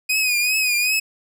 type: tone with vibrato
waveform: sawtooth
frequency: 2489 Hz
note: D#7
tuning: in tune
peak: -14 dBFS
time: 0.09-1 s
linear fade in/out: 10 ms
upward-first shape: triangle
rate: 2.6 Hz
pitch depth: 76 cents each way
effects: none